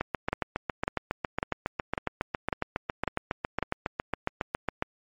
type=two click trains; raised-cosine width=0.5 ms; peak=-11 / -12 dBFS; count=7 / 36; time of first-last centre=0.33-3.627 / 0.01-4.824 s; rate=1.82 / 7.27 Hz; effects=MP3 48 kbps